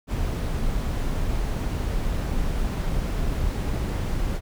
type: noise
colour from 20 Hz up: brown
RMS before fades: -25 dBFS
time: 0.07-4.41 s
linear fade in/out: 50 ms
effects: none